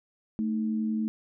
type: tone pair together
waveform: sine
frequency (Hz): 220 / 311.1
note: A3 / D#4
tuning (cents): 0 / 0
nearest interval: tritone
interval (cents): 600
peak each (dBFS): -26 / -36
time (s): 0.39-1.08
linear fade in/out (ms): 0
effects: none